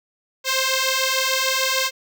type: beating tone pair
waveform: 5% pulse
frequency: 523.3 / 530 Hz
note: C5 / C5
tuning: 0 / +22 cents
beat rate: 6.7 Hz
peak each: -10 dBFS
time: 0.44-1.91 s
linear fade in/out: 50 ms
effects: none